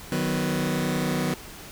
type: chord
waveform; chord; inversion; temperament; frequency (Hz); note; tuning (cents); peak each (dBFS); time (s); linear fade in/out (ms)
sawtooth; B major; first; just; 154.34 / 185.21 / 246.9; D#3 / F#3 / B3; -14 / +2 / 0; -24; 0.12-1.34; 2
effects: pink hiss -42 dBFS RMS until 1.71 s